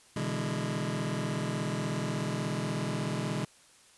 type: chord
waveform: sawtooth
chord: E dominant seventh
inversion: second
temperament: just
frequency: 123.61 / 148.33 / 164.81 / 206 Hz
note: B2 / D3 / E3 / G#3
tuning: +2 / +18 / 0 / -14 cents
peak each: -32 dBFS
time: 0.16-3.45 s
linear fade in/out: 5 ms
effects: white hiss -59 dBFS RMS until 3.97 s + resampled to 24000 Hz